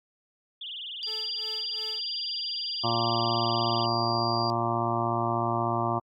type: tone with vibrato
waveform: sine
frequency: 3200 Hz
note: G7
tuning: 35 cents sharp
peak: -35 dBFS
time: 0.61-3.86 s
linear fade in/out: 5 ms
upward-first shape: triangle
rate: 20 Hz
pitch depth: 240 cents each way
type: tone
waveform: sine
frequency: 4762 Hz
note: D8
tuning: 23 cents sharp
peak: -31 dBFS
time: 1.03-4.5 s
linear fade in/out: 0 ms
type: tone with tremolo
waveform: sawtooth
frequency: 435.9 Hz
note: A4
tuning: 16 cents flat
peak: -38 dBFS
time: 1.06-2.01 s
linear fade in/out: 20 ms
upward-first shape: sine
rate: 2.8 Hz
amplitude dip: 90%
type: harmonic tone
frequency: 116.54 Hz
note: A#2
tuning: in tune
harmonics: 1 / 2 / 3 / 5 / 6 / 7 / 8 / 9 / 10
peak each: -32 / -35 / -33 / -37 / -31 / -37 / -33 / -34 / -33 dBFS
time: 2.83-6 s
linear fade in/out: 20 ms
effects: Opus 48 kbps